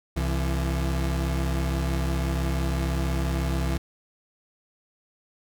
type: tone pair together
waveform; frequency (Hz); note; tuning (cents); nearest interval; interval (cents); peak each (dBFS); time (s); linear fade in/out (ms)
35% pulse; 66.04 / 167.9; C2 / E3; +17 / +32; octave + major third; 1615; -23 / -28; 0.16-3.78; 10
effects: none